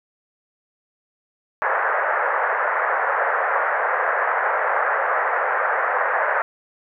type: band-pass noise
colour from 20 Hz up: white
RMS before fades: -21 dBFS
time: 1.62-6.42 s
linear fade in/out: 0 ms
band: 480 to 1800 Hz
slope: 48 dB/octave
effects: none